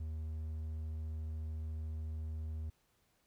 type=tone; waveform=triangle; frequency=78.5 Hz; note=D#2; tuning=16 cents sharp; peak=-36 dBFS; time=0-2.7 s; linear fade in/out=5 ms; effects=pink hiss -75 dBFS RMS until 3.26 s